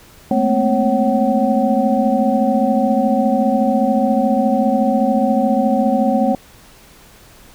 sine tone cluster, 213.9 / 228.1 / 258.9 / 547 / 757 Hz, A3 / A#3 / C4 / C#5 / F#5, -49 / -37 / -18 / -23 / +39 cents, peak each -19 dBFS, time 0.31-6.35 s, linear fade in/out 2 ms, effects pink hiss -45 dBFS RMS until 7.54 s

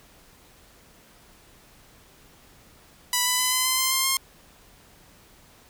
5% pulse tone with pitch steps, 987 / 997.9 / 1008.9 / 1020 / 1031.3 / 1042.7 / 1054.2 / 1065.8 Hz, B5 / B5 / B5 / C6 / C6 / C6 / C6 / C6, -1 / +18 / +37 / -44 / -25 / -6 / +13 / +32 cents, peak -9 dBFS, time 3.13-4.17 s, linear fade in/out 2 ms, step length 130 ms, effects pink hiss -54 dBFS RMS until 5.69 s

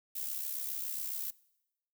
violet noise with amplitude modulation, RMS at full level -35 dBFS, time 0.15-1.31 s, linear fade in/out 10 ms, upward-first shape sine, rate 67.3 Hz, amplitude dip 60%, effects noise-tail reverb RT60 0.9 s tail -23 dB re dry

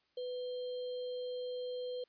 sine tone with sample-and-hold, 497.9 Hz, B4, 14 cents sharp, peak -37 dBFS, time 0.17-2.04 s, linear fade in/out 5 ms, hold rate 3675 Hz, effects white hiss -75 dBFS RMS until 2.08 s + resampled to 11025 Hz

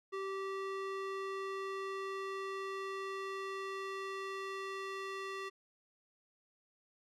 square tone with band-pass filter sweep, 387.9 Hz, G4, 18 cents flat, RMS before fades -41 dBFS, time 0.12-5.5 s, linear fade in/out 20 ms, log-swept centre 1000 to 1800 Hz, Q 0.71, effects none

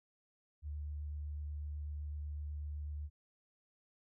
sine tone with vibrato, 74.1 Hz, D2, 16 cents sharp, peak -39 dBFS, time 0.62-3.1 s, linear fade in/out 50 ms, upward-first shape sine, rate 8 Hz, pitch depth 10 cents each way, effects none

